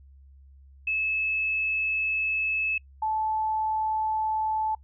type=tone pair in turn; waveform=sine; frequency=2600 / 870.7 Hz; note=E7 / A5; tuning=-24 / -18 cents; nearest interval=octave + perfect fifth; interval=1894 cents; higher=first; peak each=-24 dBFS; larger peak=neither; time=0.87-2.78 / 3.02-4.75 s; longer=first; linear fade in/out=5 ms; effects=noise-tail reverb RT60 0.1 s tail -24 dB re dry + added 68 Hz sine -49 dBFS peak until 4.83 s